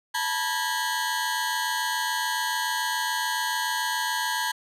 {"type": "tone cluster", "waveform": "35% pulse", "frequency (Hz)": [884, 971, 1637, 3020, 4305], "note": ["A5", "B5", "G#6", "F#7", "C8"], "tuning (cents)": [8, -30, -25, 35, 49], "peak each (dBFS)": [-30, -28, -28, -35, -34], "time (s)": [0.14, 4.52], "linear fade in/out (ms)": 10, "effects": ["resampled to 32000 Hz"]}